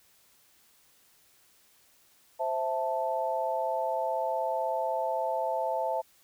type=chord; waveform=sine; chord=A minor; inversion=first; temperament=equal; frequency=523.3 / 659.3 / 880 Hz; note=C5 / E5 / A5; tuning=0 / 0 / 0 cents; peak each=-33 / -31 / -31 dBFS; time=2.39-6.02 s; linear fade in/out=20 ms; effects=white hiss -63 dBFS RMS until 6.23 s